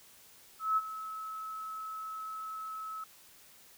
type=tone with ADSR envelope; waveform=sine; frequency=1296 Hz; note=E6; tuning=30 cents flat; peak=-24 dBFS; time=0.59-3.04 s; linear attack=180 ms; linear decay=35 ms; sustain=-14 dB; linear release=4 ms; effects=white hiss -58 dBFS RMS until 3.77 s